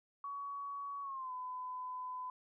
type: tone with pitch glide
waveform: sine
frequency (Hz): 1125 to 1008.1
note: C#6 to B5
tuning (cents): +25 to +35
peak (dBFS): -40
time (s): 0.24-2.3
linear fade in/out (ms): 2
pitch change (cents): -190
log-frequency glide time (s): 1.02-1.32
effects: none